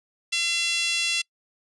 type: tone with high-pass filter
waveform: 5% pulse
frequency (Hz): 680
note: F5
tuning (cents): -46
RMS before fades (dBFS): -25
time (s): 0.32-1.22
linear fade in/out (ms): 10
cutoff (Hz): 2700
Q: 3.3
effects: noise-tail reverb RT60 0.1 s tail -26 dB re dry + resampled to 24000 Hz